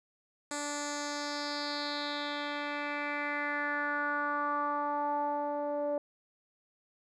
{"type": "tone with low-pass filter sweep", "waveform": "10% pulse", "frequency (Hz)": 291.4, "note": "D4", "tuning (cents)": -13, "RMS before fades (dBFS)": -34, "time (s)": [0.51, 5.98], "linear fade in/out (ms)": 2, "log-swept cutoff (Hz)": [8100, 600], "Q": 4.1, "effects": []}